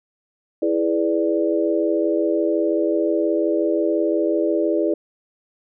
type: chord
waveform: sine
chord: E dominant seventh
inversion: none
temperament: equal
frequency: 329.6 / 415.3 / 493.9 / 587.3 Hz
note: E4 / G#4 / B4 / D5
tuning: 0 / 0 / 0 / 0 cents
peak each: -20 / -23 / -26 / -23 dBFS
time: 0.62-4.94 s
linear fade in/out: 5 ms
effects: none